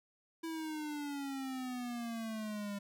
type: exponential sweep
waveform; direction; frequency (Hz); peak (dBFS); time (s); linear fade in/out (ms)
square; down; 329.9 to 200; -39; 0.43-2.79; 10
effects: none